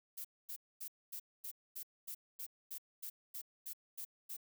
violet noise bursts, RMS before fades -45 dBFS, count 14, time 0.17-4.368 s, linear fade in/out 10 ms, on 77 ms, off 240 ms, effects none

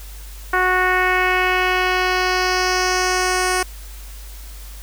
10% pulse tone with low-pass filter sweep, 367.6 Hz, F#4, 11 cents flat, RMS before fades -18 dBFS, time 0.53-3.63 s, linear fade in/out 5 ms, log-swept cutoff 1600 to 9200 Hz, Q 2, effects added 50 Hz sine -33 dBFS peak until 4.82 s + white hiss -42 dBFS RMS until 4.82 s

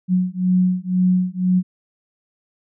sine beating tone pair, 181.9 / 183.9 Hz, F#3 / F#3, -29 / -10 cents, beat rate 2 Hz, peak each -18 dBFS, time 0.08-1.63 s, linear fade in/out 50 ms, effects none

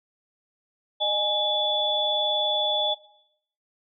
sine tone cluster, 611 / 830 / 3445 Hz, D#5 / G#5 / A7, -32 / -1 / -37 cents, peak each -28 / -29 / -23 dBFS, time 1-2.95 s, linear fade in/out 20 ms, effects noise-tail reverb RT60 0.7 s tail -17 dB re dry

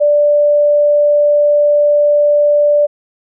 sine tone, 587.3 Hz, D5, in tune, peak -7 dBFS, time 0-2.87 s, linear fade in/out 20 ms, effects none

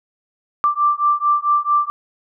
sine beating tone pair, 1174.7 / 1179.2 Hz, D6 / D6, 0 / +7 cents, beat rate 4.5 Hz, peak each -17 dBFS, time 0.64-1.9 s, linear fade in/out 0 ms, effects none

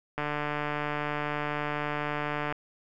click train, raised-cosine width 0.5 ms, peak -16 dBFS, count 348, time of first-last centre 0.18-2.525 s, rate 148 Hz, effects none

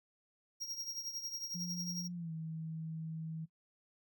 square tone with tremolo, 5610 Hz, F8, 7 cents sharp, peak -38 dBFS, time 0.6-2.08 s, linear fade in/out 20 ms, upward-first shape triangle, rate 11 Hz, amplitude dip 75%
sine tone with pitch glide, 176 to 160.46 Hz, F3 to E3, +14 to -46 cents, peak -39 dBFS, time 1.54-3.46 s, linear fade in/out 20 ms, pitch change -160 cents, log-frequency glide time 2.14-2.32 s
effects noise-tail reverb RT60 0.1 s tail -19 dB re dry

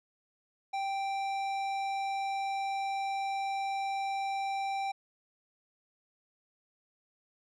sine tone with tanh clipping, 784 Hz, G5, in tune, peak -33 dBFS, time 0.73-4.92 s, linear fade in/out 10 ms, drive 14 dB, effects none

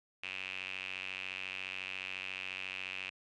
sawtooth tone with band-pass filter, 94.2 Hz, F#2, 32 cents sharp, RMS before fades -42 dBFS, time 0.23-3.1 s, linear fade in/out 5 ms, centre 2600 Hz, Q 8.4, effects resampled to 22050 Hz

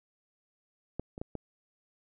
clicks, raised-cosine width 2 ms, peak -20 / -28 / -22 / -23 dBFS, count 4, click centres 0.996 / 1.179 / 1.215 / 1.353 s, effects none

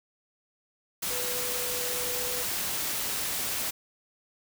sine tone in noise, 493.9 Hz, B4, in tune, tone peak -37 dBFS, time 1.1-2.43 s, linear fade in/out 10 ms, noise white, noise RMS -31 dBFS, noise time 1.02-3.71 s, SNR -9 dB, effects none

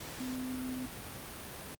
sine tone in noise, 255.7 Hz, C4, 40 cents flat, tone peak -36 dBFS, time 0.2-0.86 s, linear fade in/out 5 ms, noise pink, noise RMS -44 dBFS, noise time 0-1.75 s, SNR +5 dB, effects high-pass 60 Hz 12 dB/octave + Opus 48 kbps

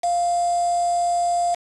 sine tone with quantisation, 698.5 Hz, F5, in tune, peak -18 dBFS, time 0.03-1.55 s, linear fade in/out 10 ms, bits 5, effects resampled to 24000 Hz

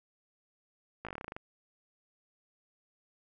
slowing click train, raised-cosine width 0.5 ms, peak -25 dBFS, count 12, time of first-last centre 1.05-1.365 s, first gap 17 ms, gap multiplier 1.1, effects none

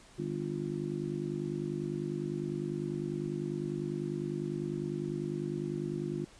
harmonic tone, 50 Hz, G1, 35 cents sharp, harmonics 3 / 4 / 5 / 6 / 7, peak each -38 / -40 / -42 / -41 / -37 dBFS, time 0.18-6.25 s, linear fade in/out 10 ms, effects pink hiss -57 dBFS RMS until 6.39 s + resampled to 22050 Hz

